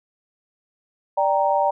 sine chord, G minor, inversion second, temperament equal, 587.3 / 784 / 932.3 Hz, D5 / G5 / Bb5, 0 / 0 / 0 cents, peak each -21 dBFS, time 1.17-1.71 s, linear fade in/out 10 ms, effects none

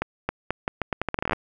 accelerating click train, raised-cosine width 0.5 ms, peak -9 dBFS, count 17, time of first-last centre 0.02-1.332 s, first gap 270 ms, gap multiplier 0.8, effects none

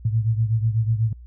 sine beating tone pair, 110 / 118.1 Hz, A2 / A#2, 0 / +23 cents, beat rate 8.1 Hz, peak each -19 / -24 dBFS, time 0.05-1.13 s, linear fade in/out 5 ms, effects added 60 Hz sine -39 dBFS peak until 1.26 s

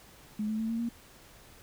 sine tone with pitch steps, 212.1 / 217.4 / 222.9 / 228.5 / 234.3 Hz, G#3 / A3 / A3 / A#3 / A#3, +37 / -21 / +23 / -34 / +9 cents, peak -29 dBFS, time 0.39-0.89 s, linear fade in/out 5 ms, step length 100 ms, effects pink hiss -55 dBFS RMS until 1.62 s

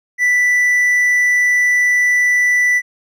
triangle tone, 1975.5 Hz, B6, in tune, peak -9 dBFS, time 0.18-2.82 s, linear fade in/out 50 ms, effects none

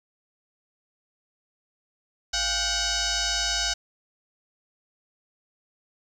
sine tone with frequency modulation, 693 Hz, F5, 14 cents flat, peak -23 dBFS, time 2.33-3.74 s, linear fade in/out 10 ms, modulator 747 Hz, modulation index 7.9, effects 9-bit

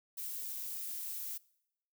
violet noise, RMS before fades -41 dBFS, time 0.17-1.38 s, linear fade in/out 10 ms, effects noise-tail reverb RT60 0.8 s tail -23 dB re dry

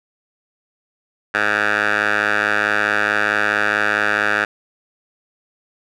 10% pulse tone with band-pass filter, 104.6 Hz, G#2, 13 cents sharp, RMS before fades -18 dBFS, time 1.34-4.45 s, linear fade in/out 5 ms, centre 1600 Hz, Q 2.7, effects none

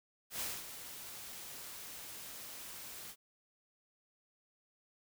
white noise with ADSR envelope, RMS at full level -38 dBFS, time 0.3-3.16 s, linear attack 100 ms, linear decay 230 ms, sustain -10 dB, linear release 62 ms, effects none

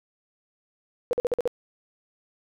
sine tone bursts, 486.5 Hz, B4, 26 cents flat, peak -20 dBFS, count 6, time 1.11-1.476 s, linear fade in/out 0 ms, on 21 ms, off 48 ms, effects none

